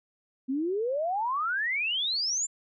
sine exponential sweep, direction up, 252.2 to 7380 Hz, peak -26 dBFS, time 0.48-2.47 s, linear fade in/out 20 ms, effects none

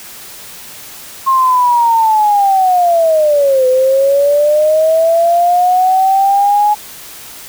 sine linear two-way sweep, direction down then up, 1073 to 508 to 841 Hz, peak -7 dBFS, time 1.26-6.75 s, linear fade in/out 20 ms, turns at 3.67 s, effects white hiss -32 dBFS RMS until 7.48 s

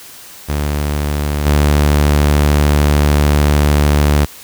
sawtooth tone with level steps, 73.42 Hz, D2, in tune, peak -11 / -5 dBFS, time 0.48-4.26 s, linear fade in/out 20 ms, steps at 1.45 s, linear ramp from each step 20 ms, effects white hiss -36 dBFS RMS until 4.43 s

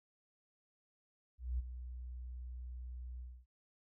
sine tone with ADSR envelope, 61.74 Hz, B1, in tune, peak -32 dBFS, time 1.38-3.46 s, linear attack 210 ms, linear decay 21 ms, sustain -11 dB, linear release 260 ms, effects none

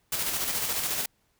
white noise with tremolo, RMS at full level -28 dBFS, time 0.12-1.06 s, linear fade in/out 5 ms, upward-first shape square, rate 14 Hz, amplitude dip 35%, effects pink hiss -70 dBFS RMS until 1.39 s

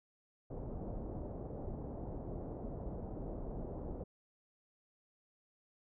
pink low-pass noise, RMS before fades -43 dBFS, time 0.5-4.04 s, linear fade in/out 10 ms, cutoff 690 Hz, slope 24 dB/octave, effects none

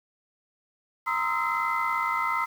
sine tone cluster, 936 / 1034 / 1269 / 1330 / 2049 Hz, A#5 / C6 / D#6 / E6 / C7, +7 / -21 / +34 / +15 / -37 cents, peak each -30 dBFS, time 1.06-2.46 s, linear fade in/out 20 ms, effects tanh soft clip ceiling -16 dBFS + 8-bit

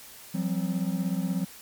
triangle chord, F suspended second, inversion none, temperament equal with one note detuned, 174.61 / 191.08 / 261.6 Hz, F3 / G3 / C4, 0 / -44 / 0 cents, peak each -27 / -27 / -32 dBFS, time 0.34-1.45 s, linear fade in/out 10 ms, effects white hiss -47 dBFS RMS until 1.61 s + MP3 96 kbps

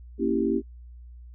sine chord, A# diminished seventh, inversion none, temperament equal, 233.1 / 277.2 / 329.6 / 392 Hz, A#3 / C#4 / E4 / G4, 0 / 0 / 0 / 0 cents, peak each -27 dBFS, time 0.18-0.62 s, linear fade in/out 50 ms, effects noise-tail reverb RT60 0.1 s tail -22 dB re dry + added 60 Hz sine -42 dBFS peak until 1.34 s

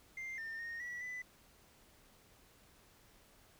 sine tone with pitch steps, 2096 / 1807 / 1852 / 1943 / 1996 Hz, C7 / A6 / A#6 / B6 / B6, +2 / +46 / -12 / -29 / +18 cents, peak -39 dBFS, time 0.17-1.22 s, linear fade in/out 5 ms, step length 210 ms, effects tanh soft clip ceiling -40 dBFS + pink hiss -65 dBFS RMS until 3.59 s

